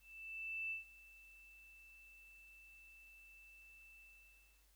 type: tone with ADSR envelope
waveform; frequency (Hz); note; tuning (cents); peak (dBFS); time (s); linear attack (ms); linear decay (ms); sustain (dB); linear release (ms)
sine; 2649; E7; +8; -39; 0-4.67; 710; 130; -20; 660
effects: added 50 Hz sine -70 dBFS peak until 4.75 s + white hiss -74 dBFS RMS until 4.75 s